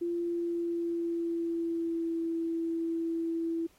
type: tone with pitch glide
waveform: sine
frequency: 343.6 to 331.1 Hz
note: F4 to E4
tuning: -28 to +8 cents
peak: -29 dBFS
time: 0.01-3.67 s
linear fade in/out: 10 ms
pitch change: -64 cents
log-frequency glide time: 0.21-2.2 s
effects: pink hiss -65 dBFS RMS until 3.78 s + AAC 48 kbps